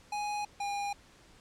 square tone pair in turn, 830.6 / 810.2 Hz, G#5 / G#5, 0 / -43 cents, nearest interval unison, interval 43 cents, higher first, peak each -33 / -33 dBFS, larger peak neither, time 0.12-0.45 / 0.6-0.93 s, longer neither, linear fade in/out 5 ms, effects pink hiss -59 dBFS RMS until 1.4 s + low-pass 8000 Hz 12 dB/octave

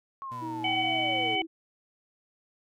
sine linear sweep, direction down, 1103 to 375.3 Hz, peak -35 dBFS, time 0.22-1.42 s, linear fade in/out 0 ms
30% pulse tone with vibrato, 120 Hz, B2, 49 cents flat, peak -39 dBFS, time 0.31-1.36 s, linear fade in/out 10 ms, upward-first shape sine, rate 2 Hz, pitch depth 34 cents each way
sine tone with pitch glide, 321.7 to 326.9 Hz, E4 to E4, -42 to -14 cents, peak -35 dBFS, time 0.41-1.47 s, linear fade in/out 20 ms, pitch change +28 cents, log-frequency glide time 1.09-1.15 s
harmonic tone, 755 Hz, F#5, 35 cents sharp, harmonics 1 / 3 / 4, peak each -30 / -30 / -30 dBFS, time 0.64-1.42 s, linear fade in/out 5 ms
effects none

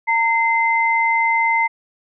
sine tone pair together, 915.6 / 2071 Hz, A#5 / C7, -31 / -18 cents, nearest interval octave + major second, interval 1413 cents, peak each -17 dBFS, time 0.07-1.68 s, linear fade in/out 20 ms, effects none

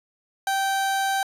30% pulse tone, 779 Hz, G5, 11 cents flat, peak -19 dBFS, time 0.47-1.23 s, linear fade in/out 2 ms, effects resampled to 32000 Hz

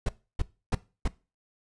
brown noise bursts, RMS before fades -25 dBFS, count 4, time 0.06-1.08 s, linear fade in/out 5 ms, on 30 ms, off 300 ms, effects noise-tail reverb RT60 0.3 s tail -19 dB re dry + resampled to 22050 Hz

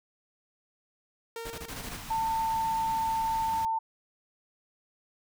sawtooth tone with exponential decay, 459.7 Hz, A#4, 24 cents flat, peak -31 dBFS, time 1.36-2.42 s, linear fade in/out 2 ms, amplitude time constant 230 ms
pink noise bursts, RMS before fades -40 dBFS, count 7, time 1.45-1.967 s, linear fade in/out 5 ms, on 55 ms, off 22 ms
pink band-stop noise, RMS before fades -42 dBFS, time 1.7-3.65 s, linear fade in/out 0 ms, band 310 to 620 Hz, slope 96 dB/octave
sine tone, 896 Hz, A5, 31 cents sharp, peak -26 dBFS, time 2.1-3.79 s, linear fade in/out 10 ms
effects none

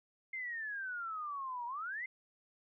sine exponential two-way sweep, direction down then up, 2118 to 936 to 2118 Hz, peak -38 dBFS, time 0.33-2.06 s, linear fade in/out 5 ms, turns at 1.66 s, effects none

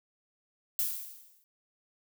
violet noise with exponential decay, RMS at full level -28 dBFS, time 0.79-1.44 s, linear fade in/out 0 ms, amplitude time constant 140 ms, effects none

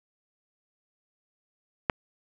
click, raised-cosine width 0.5 ms, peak -7 dBFS, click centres 1.898 s, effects none

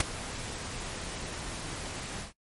pink noise with ADSR envelope, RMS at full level -20 dBFS, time 0-2.33 s, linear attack 4 ms, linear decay 12 ms, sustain -18 dB, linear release 130 ms, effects noise-tail reverb RT60 0.1 s tail -20 dB re dry + MP3 48 kbps

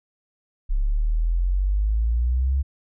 sine exponential sweep, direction up, 33.49 to 69.3 Hz, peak -18 dBFS, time 0.69-2.63 s, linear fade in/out 20 ms, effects none

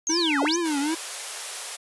sine linear two-way sweep, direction down then up, 6630 to 325.5 to 6630 Hz, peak -23 dBFS, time 0.07-0.56 s, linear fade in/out 0 ms, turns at 0.44 s
square tone with vibrato, 311.1 Hz, D#4, in tune, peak -24 dBFS, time 0.09-0.95 s, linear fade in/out 10 ms, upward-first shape triangle, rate 2.5 Hz, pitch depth 220 cents each way
white high-pass noise, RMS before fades -33 dBFS, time 0.64-1.77 s, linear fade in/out 20 ms, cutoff 410 Hz, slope 48 dB/octave
effects resampled to 24000 Hz

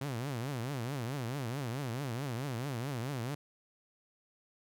sawtooth tone with vibrato, 128.4 Hz, C3, 32 cents flat, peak -31 dBFS, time 0.01-3.35 s, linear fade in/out 5 ms, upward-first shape triangle, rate 4.6 Hz, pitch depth 270 cents each way, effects none

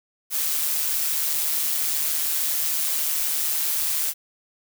blue noise with amplitude modulation, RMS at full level -22 dBFS, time 0.3-4.14 s, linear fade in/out 50 ms, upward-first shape sine, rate 153 Hz, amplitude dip 45%, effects none

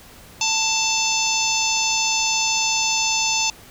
harmonic tone with a mistuned harmonic, 886 Hz, A5, 12 cents sharp, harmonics 1 / 3 / 4 / 5 / 6 / 7 / 8, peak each -26 / -24 / -27 / -28 / -26 / -24 / -29 dBFS, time 0.41-3.5 s, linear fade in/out 2 ms, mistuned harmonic 6, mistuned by -23 cents, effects pink hiss -45 dBFS RMS until 3.7 s

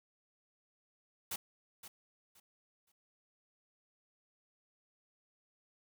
white noise with echo, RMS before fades -39 dBFS, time 1.31-1.36 s, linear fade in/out 5 ms, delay 520 ms, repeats 3, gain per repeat -12 dB, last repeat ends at 2.92 s, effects none

